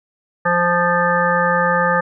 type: harmonic tone with a mistuned harmonic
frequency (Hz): 174.61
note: F3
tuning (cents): 0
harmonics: 1 / 3 / 5 / 7 / 9 / 10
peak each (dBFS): -23 / -19 / -21 / -19 / -23 / -21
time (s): 0.45-2.01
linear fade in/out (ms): 10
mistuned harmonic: 10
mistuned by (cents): +16
effects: none